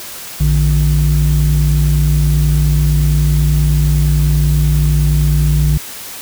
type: tone pair together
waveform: sine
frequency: 59.53 / 150 Hz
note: A#1 / D3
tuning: +37 / +37 cents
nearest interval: octave + major third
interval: 1600 cents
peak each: -10 dBFS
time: 0.4-5.78 s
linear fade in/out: 10 ms
effects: tanh soft clip ceiling -5 dBFS + white hiss -29 dBFS RMS until 6.21 s